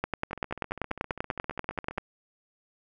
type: two click trains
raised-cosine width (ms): 0.5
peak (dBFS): -24 / -13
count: 26 / 21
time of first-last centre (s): 0.31-1.977 / 0.04-1.982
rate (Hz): 15 / 10.3
effects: none